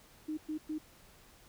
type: tone bursts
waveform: sine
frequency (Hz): 308.5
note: D#4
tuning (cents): -15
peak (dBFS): -34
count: 3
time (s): 0.28-0.785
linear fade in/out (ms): 10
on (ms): 95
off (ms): 110
effects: pink hiss -60 dBFS RMS until 1.48 s